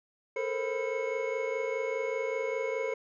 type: tone cluster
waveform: triangle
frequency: 438.7 / 463.6 / 528 / 994 / 2187 Hz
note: A4 / A#4 / C5 / B5 / C#7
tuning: -5 / -10 / +16 / +11 / -24 cents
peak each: -33 / -34 / -32 / -40 / -37 dBFS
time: 0.36-2.94 s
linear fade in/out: 5 ms
effects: resampled to 16000 Hz